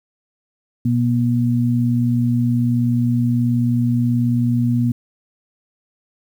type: tone pair together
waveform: sine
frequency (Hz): 121.5 / 240.2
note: B2 / B3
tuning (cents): -28 / -48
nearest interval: octave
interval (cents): 1180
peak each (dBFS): -17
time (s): 0.85-4.92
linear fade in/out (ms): 5
effects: 8-bit